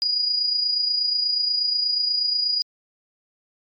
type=tone with amplitude modulation; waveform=sine; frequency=4893 Hz; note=D#8; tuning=30 cents flat; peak=-17 dBFS; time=0.02-2.62 s; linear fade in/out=0 ms; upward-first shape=sine; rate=28.3 Hz; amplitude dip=50%; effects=MP3 96 kbps